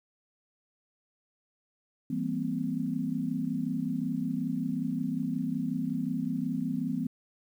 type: chord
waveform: sine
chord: C dominant seventh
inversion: first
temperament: equal with one note detuned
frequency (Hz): 164.81 / 196 / 233.1 / 258.5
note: E3 / G3 / Bb3 / C4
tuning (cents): 0 / 0 / 0 / -21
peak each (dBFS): -35 / -36 / -34 / -32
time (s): 2.1-7.07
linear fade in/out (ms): 5
effects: 10-bit